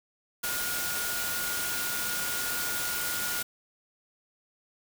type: tone in noise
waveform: sine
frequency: 1432 Hz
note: F6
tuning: 43 cents sharp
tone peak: -35 dBFS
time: 0.43-3.43 s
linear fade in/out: 10 ms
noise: white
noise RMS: -32 dBFS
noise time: 0.43-3.43 s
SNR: -6 dB
effects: none